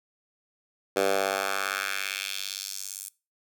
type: tone with high-pass filter sweep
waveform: 10% pulse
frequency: 97.6 Hz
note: G2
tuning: 7 cents flat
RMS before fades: -30 dBFS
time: 0.96-3.09 s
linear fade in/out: 5 ms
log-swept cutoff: 450 to 9000 Hz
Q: 1.6
effects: noise-tail reverb RT60 0.3 s tail -22 dB re dry